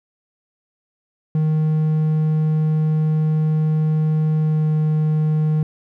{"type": "tone with pitch glide", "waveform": "triangle", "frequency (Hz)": [155.56, 154.49], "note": ["D#3", "D#3"], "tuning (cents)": [0, -12], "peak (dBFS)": -13, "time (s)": [1.35, 5.63], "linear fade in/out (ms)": 2, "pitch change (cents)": -12, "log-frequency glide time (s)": [4.37, 4.71], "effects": []}